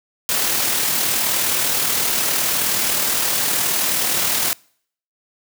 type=noise with amplitude modulation; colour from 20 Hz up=white; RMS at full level=-18 dBFS; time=0.29-4.53 s; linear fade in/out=0 ms; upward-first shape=sine; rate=39.2 Hz; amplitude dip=30%; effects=noise-tail reverb RT60 0.6 s tail -26 dB re dry + high-pass 100 Hz 12 dB/octave